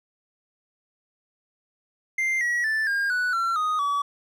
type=tone with pitch steps; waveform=triangle; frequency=2093 / 1919.3 / 1760 / 1613.9 / 1480 / 1357.1 / 1244.5 / 1141.2 Hz; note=C7 / B6 / A6 / G6 / F#6 / E6 / D#6 / C#6; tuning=0 / -50 / 0 / +50 / 0 / +50 / 0 / +50 cents; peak=-20 dBFS; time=2.18-4.02 s; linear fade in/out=5 ms; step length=230 ms; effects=none